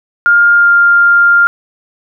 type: tone with pitch glide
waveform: sine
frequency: 1409 to 1399.3 Hz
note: F6 to F6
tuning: +15 to +3 cents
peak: -4 dBFS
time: 0.26-1.47 s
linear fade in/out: 0 ms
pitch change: -12 cents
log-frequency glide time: 0.54-0.69 s
effects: none